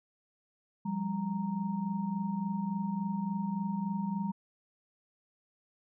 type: tone cluster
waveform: sine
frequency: 176.5 / 200 / 930 Hz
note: F3 / G3 / A#5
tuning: +19 / +35 / -4 cents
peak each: -37 / -32 / -40 dBFS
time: 0.85-4.32 s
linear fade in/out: 10 ms
effects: none